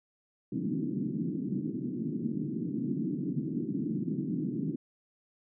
white band-pass noise, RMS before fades -33 dBFS, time 0.52-4.76 s, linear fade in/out 5 ms, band 140 to 320 Hz, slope 48 dB/octave, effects none

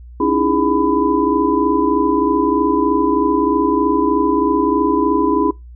sine tone cluster, 277.5 / 310.2 / 333.4 / 411.1 / 1000 Hz, C#4 / D#4 / E4 / G#4 / B5, +2 / -5 / +20 / -18 / +21 cents, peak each -19 dBFS, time 0.2-5.51 s, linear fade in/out 5 ms, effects noise-tail reverb RT60 0.2 s tail -24 dB re dry + added 60 Hz sine -34 dBFS peak until 5.75 s

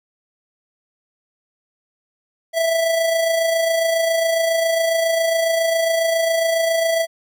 square tone with amplitude modulation, 659.3 Hz, E5, in tune, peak -15 dBFS, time 2.53-7.07 s, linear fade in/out 50 ms, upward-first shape sine, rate 27.3 Hz, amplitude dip 40%, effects none

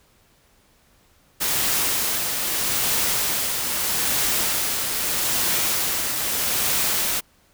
white noise with tremolo, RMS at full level -21 dBFS, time 1.4-7.21 s, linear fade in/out 20 ms, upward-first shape triangle, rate 0.79 Hz, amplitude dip 40%, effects pink hiss -59 dBFS RMS until 7.53 s

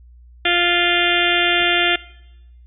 harmonic tone, 349.2 Hz, F4, in tune, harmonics 1 / 2 / 4 / 5 / 6 / 7 / 8 / 9 / 10, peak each -23 / -23 / -23 / -23 / -23 / -23 / -23 / -23 / -23 dBFS, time 0.45-1.96 s, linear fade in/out 5 ms
clicks, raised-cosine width 2 ms, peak -27 dBFS, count 2, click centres 1.606 / 1.621 s
effects noise-tail reverb RT60 0.9 s tail -21 dB re dry + added 60 Hz sine -42 dBFS peak until 2.66 s

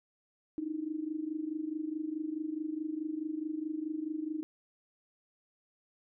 sine tone with amplitude modulation, 311.1 Hz, D#4, in tune, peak -30 dBFS, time 0.58-4.43 s, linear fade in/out 0 ms, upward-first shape sine, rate 24.7 Hz, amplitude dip 80%, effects none

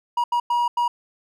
triangle tone bursts at uneven times, 958 Hz, A#5, 47 cents sharp, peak -16 dBFS, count 4, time 0.17-0.24 / 0.32-0.4 / 0.5-0.68 / 0.77-0.88 s, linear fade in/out 5 ms, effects none

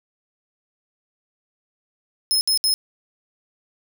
sawtooth tone bursts, 5170 Hz, E8, 34 cents flat, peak -14 dBFS, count 3, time 2.31-2.74 s, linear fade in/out 0 ms, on 100 ms, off 65 ms, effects none

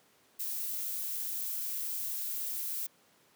violet noise, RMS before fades -36 dBFS, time 0.39-2.87 s, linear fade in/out 10 ms, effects pink hiss -65 dBFS RMS until 3.35 s + high-pass 200 Hz 12 dB/octave

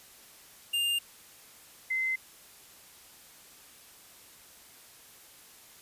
square / sine tone pair in turn, 2805 / 2062 Hz, F7 / C7, +7 / -26 cents, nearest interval perfect fourth, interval 533 cents, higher first, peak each -27 dBFS, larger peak neither, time 0.73-0.99 / 1.9-2.16 s, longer neither, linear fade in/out 10 ms, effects white hiss -54 dBFS RMS until 5.81 s + resampled to 32000 Hz

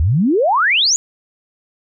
sine exponential sweep, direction up, 70 to 7040 Hz, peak -11 dBFS, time 0-0.96 s, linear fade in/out 0 ms, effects none

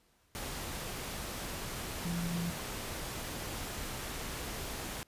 sine tone in noise, 171.4 Hz, F3, 32 cents flat, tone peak -33 dBFS, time 2.05-2.5 s, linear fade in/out 0 ms, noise pink, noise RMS -40 dBFS, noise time 0.35-5.03 s, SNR +4 dB, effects pink hiss -70 dBFS RMS until 5.07 s + resampled to 32000 Hz

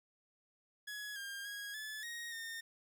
sawtooth tone with pitch steps, 1682 / 1606 / 1647 / 1728 / 1875 / 1827 Hz, G#6 / G6 / G#6 / A6 / A#6 / A#6, +22 / +41 / -15 / -32 / +10 / -35 cents, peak -39 dBFS, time 0.87-2.61 s, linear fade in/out 10 ms, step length 290 ms, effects 12-bit

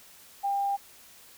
sine tone, 798 Hz, G5, 31 cents sharp, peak -25 dBFS, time 0.43-0.77 s, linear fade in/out 20 ms, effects white hiss -53 dBFS RMS until 1.37 s

